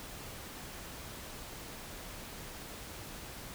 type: silence
effects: pink hiss -46 dBFS RMS until 3.54 s